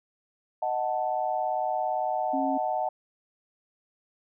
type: chord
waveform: sine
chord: D# diminished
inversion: none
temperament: equal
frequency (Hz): 622.3 / 740 / 880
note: D#5 / F#5 / A5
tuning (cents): 0 / 0 / 0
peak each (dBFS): -31 / -28 / -31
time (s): 0.62-2.89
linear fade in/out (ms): 5
type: tone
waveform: sine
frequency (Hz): 271.2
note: C#4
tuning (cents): -38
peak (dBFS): -28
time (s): 2.33-2.58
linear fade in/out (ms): 10
effects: none